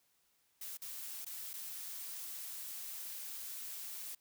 blue noise with dropouts, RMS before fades -45 dBFS, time 0.61-4.15 s, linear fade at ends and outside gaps 5 ms, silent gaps 0.772-0.818 / 1.248-1.263 / 1.533-1.537 s, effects white hiss -75 dBFS RMS until 4.2 s

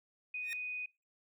sine tone, 2489 Hz, D#7, in tune, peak -37 dBFS, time 0.34-0.86 s, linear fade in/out 5 ms
sawtooth tone with exponential growth, 1845 Hz, A#6, 18 cents flat, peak -35 dBFS, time 0.41-0.53 s, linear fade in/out 0 ms, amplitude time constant 25 ms
effects noise-tail reverb RT60 0.3 s tail -25 dB re dry

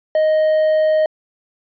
triangle tone, 623 Hz, D#5, 2 cents sharp, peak -10 dBFS, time 0.15-1.06 s, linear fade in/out 2 ms, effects resampled to 11025 Hz

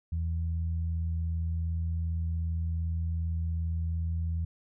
sine tone pair together, 82.19 / 164.81 Hz, E2 / E3, -5 / 0 cents, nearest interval octave, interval 1205 cents, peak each -28 / -40 dBFS, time 0.12-4.45 s, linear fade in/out 5 ms, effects none

